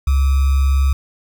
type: tone with sample-and-hold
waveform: sine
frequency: 68.1 Hz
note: C#2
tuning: 30 cents flat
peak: -11 dBFS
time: 0.07-0.93 s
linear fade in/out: 5 ms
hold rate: 1225 Hz
effects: none